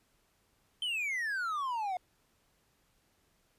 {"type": "exponential sweep", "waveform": "triangle", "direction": "down", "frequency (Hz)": [3136, 710], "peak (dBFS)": -30, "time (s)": [0.82, 1.97], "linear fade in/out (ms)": 2, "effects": ["pink hiss -72 dBFS RMS until 3.58 s", "resampled to 32000 Hz"]}